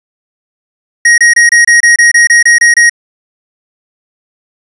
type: tone bursts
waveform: square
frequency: 1883 Hz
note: A#6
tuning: 17 cents sharp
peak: -3 dBFS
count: 12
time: 1.05-2.896 s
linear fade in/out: 5 ms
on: 130 ms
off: 26 ms
effects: resampled to 24000 Hz